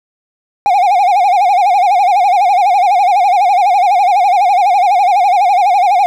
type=tone with vibrato; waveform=triangle; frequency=765 Hz; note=G5; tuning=42 cents flat; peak=-5 dBFS; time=0.66-6.06 s; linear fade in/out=0 ms; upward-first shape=sine; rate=12 Hz; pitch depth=150 cents each way; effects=none